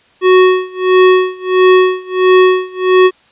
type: tone with tremolo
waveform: square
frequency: 370 Hz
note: F#4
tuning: in tune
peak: -4 dBFS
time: 0.21-3.11 s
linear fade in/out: 50 ms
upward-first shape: sine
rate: 1.5 Hz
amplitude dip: 95%
effects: white hiss -49 dBFS RMS until 3.31 s + resampled to 8000 Hz